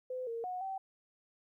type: tone with pitch steps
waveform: sine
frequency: 509 / 461.4 / 731 / 770 Hz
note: C5 / A#4 / F#5 / G5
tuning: -48 / -18 / -21 / -31 cents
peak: -36 dBFS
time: 0.1-0.78 s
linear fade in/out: 5 ms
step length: 170 ms
effects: 13-bit